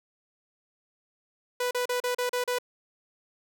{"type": "tone bursts", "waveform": "sawtooth", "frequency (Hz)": 493.9, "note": "B4", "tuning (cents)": 0, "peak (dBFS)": -22, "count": 7, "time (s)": [1.6, 2.586], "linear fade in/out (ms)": 5, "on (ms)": 110, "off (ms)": 36, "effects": []}